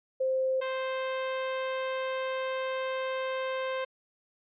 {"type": "tone pair in turn", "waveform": ["sine", "sawtooth"], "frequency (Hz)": [523.3, 523.3], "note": ["C5", "C5"], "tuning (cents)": [0, 0], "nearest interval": "unison", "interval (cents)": 0, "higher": "neither", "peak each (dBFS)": [-25, -26], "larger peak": "first", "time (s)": [[0.2, 0.61], [0.61, 3.85]], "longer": "second", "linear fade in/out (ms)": 10, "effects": ["resampled to 8000 Hz"]}